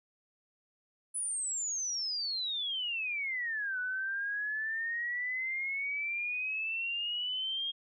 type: exponential two-way sweep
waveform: sine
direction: down then up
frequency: 10100 to 1480 to 3259 Hz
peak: -32 dBFS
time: 1.14-7.72 s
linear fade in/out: 20 ms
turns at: 3.79 s
effects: none